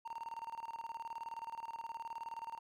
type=tone with tremolo; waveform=triangle; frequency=919 Hz; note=A#5; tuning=25 cents flat; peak=-38 dBFS; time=0.05-2.59 s; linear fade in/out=10 ms; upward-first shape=square; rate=19 Hz; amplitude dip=80%; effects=none